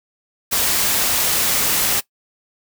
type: noise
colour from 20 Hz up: white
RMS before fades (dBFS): -18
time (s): 0.51-2.01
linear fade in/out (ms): 20
effects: noise-tail reverb RT60 0.1 s tail -19 dB re dry